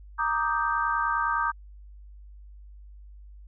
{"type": "chord", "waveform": "sine", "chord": "Eb major seventh", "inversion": "second", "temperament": "equal", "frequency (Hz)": [932.3, 1174.7, 1244.5, 1568], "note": ["Bb5", "D6", "Eb6", "G6"], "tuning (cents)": [0, 0, 0, 0], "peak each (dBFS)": -29, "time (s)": [0.18, 1.52], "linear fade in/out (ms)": 20, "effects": ["added 50 Hz sine -44 dBFS peak until 3.47 s"]}